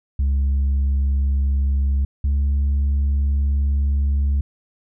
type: tone pair in turn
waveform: sine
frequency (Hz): 68.7 / 70.22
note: C#2 / C#2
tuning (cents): -15 / +23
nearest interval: unison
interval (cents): 38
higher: second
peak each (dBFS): -13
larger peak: neither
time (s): 0.19-2.05 / 2.24-4.41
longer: second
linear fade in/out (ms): 5
effects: tanh soft clip ceiling -15 dBFS